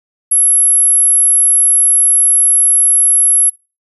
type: tone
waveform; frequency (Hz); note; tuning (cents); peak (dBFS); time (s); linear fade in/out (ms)
sine; 11175; F9; 0; -6; 0.31-3.5; 10
effects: noise-tail reverb RT60 0.3 s tail -23 dB re dry